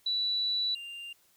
sine / triangle tone pair in turn, 3948 / 2792 Hz, B7 / F7, -1 / -1 cents, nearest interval tritone, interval 600 cents, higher first, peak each -27 / -38 dBFS, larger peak first, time 0.06-0.75 / 0.75-1.13 s, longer first, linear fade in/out 5 ms, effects white hiss -66 dBFS RMS until 1.36 s

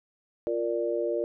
sine chord, Bb major, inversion second, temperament equal, 349.2 / 466.2 / 587.3 Hz, F4 / Bb4 / D5, 0 / 0 / 0 cents, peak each -30 dBFS, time 0.47-1.24 s, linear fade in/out 0 ms, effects none

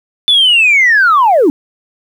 sine linear sweep, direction down, 3522 to 261.6 Hz, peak -4 dBFS, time 0.28-1.5 s, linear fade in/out 0 ms, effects tanh soft clip ceiling -2 dBFS + 7-bit

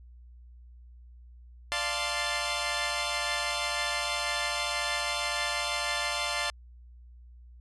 10% pulse chord, D minor seventh, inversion none, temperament equal with one note detuned, 587.3 / 695.6 / 880 / 1046.5 Hz, D5 / F5 / A5 / C6, 0 / -7 / 0 / 0 cents, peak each -26 / -25 / -27 / -26 dBFS, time 1.72-6.5 s, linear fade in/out 0 ms, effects added 60 Hz sine -48 dBFS peak until 7.6 s + resampled to 24000 Hz

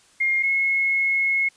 sine tone pair in turn, 2128 / 2173 Hz, C7 / C#7, +29 / -35 cents, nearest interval unison, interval 36 cents, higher second, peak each -18 dBFS, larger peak neither, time 0.2-0.43 / 0.43-1.49 s, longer second, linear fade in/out 10 ms, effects white hiss -56 dBFS RMS until 1.56 s + resampled to 22050 Hz

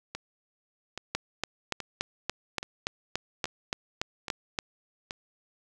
two click trains, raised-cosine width 0.2 ms, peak -11 / -18 dBFS, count 13 / 7, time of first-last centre 1.15-4.588 / 0.15-5.109 s, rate 3.49 / 1.21 Hz, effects none

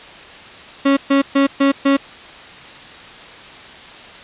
35% pulse tone bursts, 276.2 Hz, C#4, 6 cents flat, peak -9 dBFS, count 5, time 0.85-1.97 s, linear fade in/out 10 ms, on 120 ms, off 130 ms, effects white hiss -37 dBFS RMS until 4.23 s + resampled to 8000 Hz

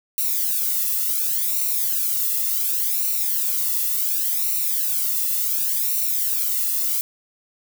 violet noise with flanger, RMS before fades -22 dBFS, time 0.18-7.01 s, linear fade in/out 0 ms, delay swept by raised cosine 0.6 to 1.31 ms, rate 0.69 Hz, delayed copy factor -0.95, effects none

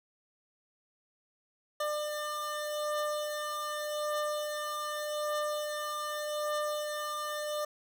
25% pulse beating tone pair, 598 / 598.84 Hz, D5 / D5, +31 / +34 cents, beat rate 0.84 Hz, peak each -35 / -30 dBFS, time 1.8-7.65 s, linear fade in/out 5 ms, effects none

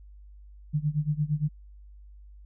sine tone with tremolo, 149.8 Hz, D3, 35 cents sharp, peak -21 dBFS, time 0.73-1.49 s, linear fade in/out 20 ms, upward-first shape sine, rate 8.7 Hz, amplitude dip 90%, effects added 50 Hz sine -46 dBFS peak until 2.45 s

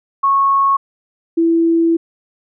sine tone pair in turn, 1100 / 332 Hz, C#6 / E4, -14 / +12 cents, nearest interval octave + major sixth, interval 2074 cents, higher first, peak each -10 dBFS, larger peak neither, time 0.23-0.77 / 1.37-1.97 s, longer second, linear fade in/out 10 ms, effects none

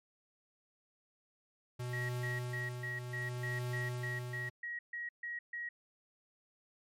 square tone with tremolo, 123.47 Hz, B2, in tune, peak -36 dBFS, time 1.79-4.5 s, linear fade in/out 10 ms, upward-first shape triangle, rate 0.65 Hz, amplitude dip 55%
sine tone bursts, 1900 Hz, A#6, 33 cents sharp, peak -38 dBFS, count 13, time 1.93-5.69 s, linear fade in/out 5 ms, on 160 ms, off 140 ms
effects MP3 64 kbps

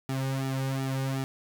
sawtooth tone with flanger, 133.8 Hz, C3, 39 cents sharp, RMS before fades -30 dBFS, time 0.09-1.24 s, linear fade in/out 0 ms, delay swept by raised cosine 1.9 to 3 ms, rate 2.7 Hz, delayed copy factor -0.9, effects none

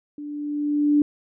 sine tone with level ramp, 293.7 Hz, D4, in tune, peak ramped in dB -32 to -13 dBFS, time 0.18-1.02 s, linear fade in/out 2 ms, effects none

